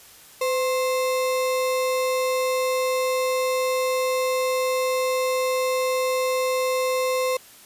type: tone with sample-and-hold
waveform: sine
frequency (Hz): 511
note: C5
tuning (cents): -41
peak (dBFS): -20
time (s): 0.41-7.37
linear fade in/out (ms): 5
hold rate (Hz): 1575
effects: white hiss -48 dBFS RMS until 7.65 s + resampled to 32000 Hz